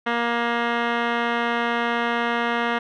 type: tone with low-pass filter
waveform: 10% pulse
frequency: 235.7 Hz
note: A#3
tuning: 19 cents sharp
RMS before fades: -23 dBFS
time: 0.06-2.79 s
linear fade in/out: 10 ms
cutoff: 2300 Hz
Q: 6.3
effects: none